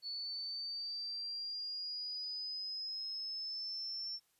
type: linear sweep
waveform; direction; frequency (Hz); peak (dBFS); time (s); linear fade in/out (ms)
sine; up; 4435 to 5420; -39; 0.02-4.2; 50
effects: white hiss -75 dBFS RMS until 4.39 s + resampled to 32000 Hz